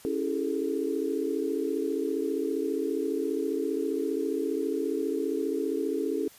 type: chord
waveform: sine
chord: A major seventh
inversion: first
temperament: equal with one note detuned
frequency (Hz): 277.2 / 329.6 / 405.1 / 440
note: C#4 / E4 / G#4 / A4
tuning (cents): 0 / 0 / -43 / 0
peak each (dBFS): -32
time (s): 0.05-6.28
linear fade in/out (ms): 0
effects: white hiss -53 dBFS RMS until 6.38 s + resampled to 32000 Hz